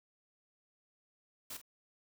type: noise with echo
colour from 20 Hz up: white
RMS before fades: -44 dBFS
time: 1.5-1.57 s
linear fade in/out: 5 ms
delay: 45 ms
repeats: 1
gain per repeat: -11 dB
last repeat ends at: 1.615 s
effects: none